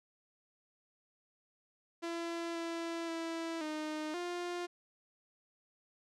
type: tone with pitch steps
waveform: sawtooth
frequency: 337.1 / 334.2 / 330 / 307.4 / 351.7 Hz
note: E4 / E4 / E4 / D#4 / F4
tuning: +39 / +24 / +2 / -21 / +12 cents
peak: -33 dBFS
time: 2.02-4.67 s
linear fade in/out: 20 ms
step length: 530 ms
effects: low-pass 7000 Hz 12 dB/octave